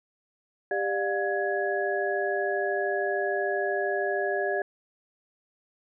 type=tone cluster; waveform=sine; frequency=396.6 / 596 / 709 / 1675 Hz; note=G4 / D5 / F5 / G#6; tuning=+20 / +25 / +26 / +14 cents; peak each=-29 / -31 / -31 / -31 dBFS; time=0.71-4.62 s; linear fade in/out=2 ms; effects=none